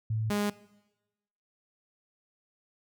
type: tone pair in turn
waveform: sine / sawtooth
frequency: 110 / 206.1 Hz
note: A2 / G#3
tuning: 0 / -13 cents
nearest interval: major seventh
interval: 1087 cents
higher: second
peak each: -27 / -23 dBFS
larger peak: second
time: 0.1-0.3 / 0.3-0.5 s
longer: neither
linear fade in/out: 5 ms
effects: noise-tail reverb RT60 1.0 s tail -20 dB re dry